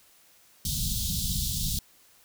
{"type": "band-stop noise", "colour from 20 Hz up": "pink", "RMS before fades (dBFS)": -29, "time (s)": [0.65, 1.79], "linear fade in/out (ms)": 2, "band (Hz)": [200, 3400], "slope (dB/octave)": 48, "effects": ["white hiss -59 dBFS RMS until 2.24 s"]}